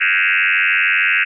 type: tone with frequency modulation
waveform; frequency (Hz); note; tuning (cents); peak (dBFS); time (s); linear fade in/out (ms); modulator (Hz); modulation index
sine; 2093; C7; 0; -12; 0-1.25; 20; 93.2; 6.8
effects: none